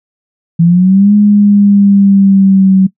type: linear two-way sweep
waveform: sine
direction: up then down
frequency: 165 to 207.9 to 189.2 Hz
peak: -3 dBFS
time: 0.59-2.87 s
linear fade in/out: 10 ms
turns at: 1.14 s
effects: noise-tail reverb RT60 0.1 s tail -20 dB re dry